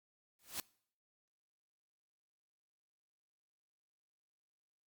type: noise with exponential growth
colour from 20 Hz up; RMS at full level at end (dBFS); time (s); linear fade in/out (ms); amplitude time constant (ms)
white; -37; 0.39-0.6; 1; 45
effects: noise-tail reverb RT60 0.6 s tail -24 dB re dry + Opus 48 kbps